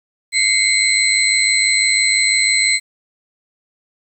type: tone cluster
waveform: sine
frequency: 2085 / 2191 / 4113 / 8000 Hz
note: C7 / C#7 / C8 / B8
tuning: -7 / -21 / -30 / +21 cents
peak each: -18 dBFS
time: 0.32-2.8 s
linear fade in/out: 50 ms
effects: 8-bit